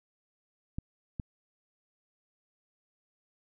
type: clicks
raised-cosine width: 5 ms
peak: -22 dBFS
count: 2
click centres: 0.785 / 1.198 s
effects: none